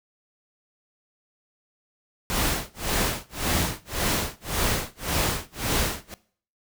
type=noise with tremolo; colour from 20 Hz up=pink; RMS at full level=-23 dBFS; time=2.3-6.14 s; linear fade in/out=0 ms; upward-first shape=sine; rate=1.8 Hz; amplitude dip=100%; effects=noise-tail reverb RT60 0.5 s tail -18 dB re dry